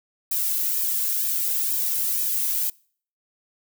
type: noise with flanger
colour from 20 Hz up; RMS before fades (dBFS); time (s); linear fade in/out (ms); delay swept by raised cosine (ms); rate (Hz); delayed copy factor
violet; -24; 0.31-2.7; 5; 1.4 to 2.15; 2.1; -0.75
effects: noise-tail reverb RT60 0.5 s tail -25 dB re dry